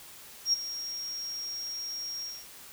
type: tone with ADSR envelope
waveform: sine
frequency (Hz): 5590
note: F8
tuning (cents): +1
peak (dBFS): -20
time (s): 0.45-2.47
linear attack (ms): 82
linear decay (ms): 14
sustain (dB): -14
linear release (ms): 240
effects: white hiss -49 dBFS RMS until 2.72 s